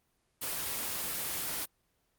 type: noise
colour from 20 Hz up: white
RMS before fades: -35 dBFS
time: 0.41-1.66 s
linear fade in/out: 20 ms
effects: pink hiss -75 dBFS RMS until 2.18 s + Opus 24 kbps